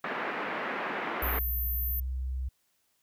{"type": "band-pass noise", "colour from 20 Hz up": "white", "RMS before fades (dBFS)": -34, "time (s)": [0.04, 1.39], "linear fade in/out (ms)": 2, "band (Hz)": [200, 2000], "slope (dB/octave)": 24}
{"type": "tone", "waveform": "sine", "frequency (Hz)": 13450, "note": "G#9", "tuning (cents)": 21, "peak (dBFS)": -31, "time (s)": [1.22, 2], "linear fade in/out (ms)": 5}
{"type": "tone with pitch glide", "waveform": "sine", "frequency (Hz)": [61.8, 64.46], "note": ["B1", "C2"], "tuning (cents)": [2, -25], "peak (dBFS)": -30, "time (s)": [1.22, 2.49], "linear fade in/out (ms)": 10, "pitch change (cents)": 73, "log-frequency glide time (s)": [1.72, 2.07]}
{"effects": ["white hiss -73 dBFS RMS until 3.02 s"]}